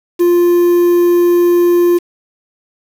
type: tone with quantisation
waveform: triangle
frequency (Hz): 349.2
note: F4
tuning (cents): 0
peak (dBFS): -5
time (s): 0.19-1.99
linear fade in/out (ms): 20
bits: 5
effects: none

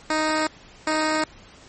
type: tone pair in turn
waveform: 10% pulse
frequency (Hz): 311.1 / 311.1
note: D#4 / D#4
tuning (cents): 0 / 0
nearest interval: unison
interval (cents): 0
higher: neither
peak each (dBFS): -12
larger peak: neither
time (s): 0.1-0.47 / 0.87-1.24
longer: neither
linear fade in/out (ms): 2
effects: pink hiss -48 dBFS RMS until 1.68 s + MP3 32 kbps

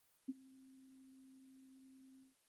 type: tone with ADSR envelope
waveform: sine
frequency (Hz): 264.1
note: C4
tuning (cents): +16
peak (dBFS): -36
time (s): 0.28-2.35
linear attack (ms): 14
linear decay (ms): 31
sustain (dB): -24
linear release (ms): 150
effects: white hiss -75 dBFS RMS until 2.48 s + Opus 32 kbps

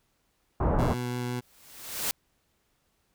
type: low-pass noise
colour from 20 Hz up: pink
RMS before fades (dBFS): -25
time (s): 0.6-0.94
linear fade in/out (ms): 5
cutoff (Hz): 1100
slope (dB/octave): 24
type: tone with vibrato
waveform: 20% pulse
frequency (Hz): 123.1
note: B2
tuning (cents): -5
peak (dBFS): -25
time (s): 0.78-1.41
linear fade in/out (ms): 20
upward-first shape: triangle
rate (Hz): 5.8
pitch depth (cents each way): 8
type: noise with exponential growth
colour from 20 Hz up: white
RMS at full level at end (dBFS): -27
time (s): 1.42-2.11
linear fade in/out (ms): 0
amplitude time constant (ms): 150
effects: pink hiss -72 dBFS RMS until 3.14 s

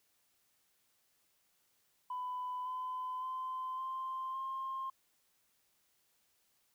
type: tone with pitch steps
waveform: sine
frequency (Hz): 1000 / 1015.1 / 1030.5 / 1046.1 / 1061.9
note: B5 / B5 / C6 / C6 / C6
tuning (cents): +21 / +47 / -27 / -1 / +25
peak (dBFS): -36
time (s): 2.1-4.9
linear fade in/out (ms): 5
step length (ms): 560
effects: tanh soft clip ceiling -33 dBFS + white hiss -75 dBFS RMS until 6.74 s

